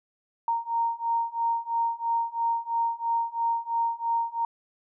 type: beating tone pair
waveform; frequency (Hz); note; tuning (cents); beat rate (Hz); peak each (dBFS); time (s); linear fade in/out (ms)
sine; 925 / 928; A#5 / A#5; -14 / -8; 3; -28 / -27; 0.48-4.45; 2
effects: none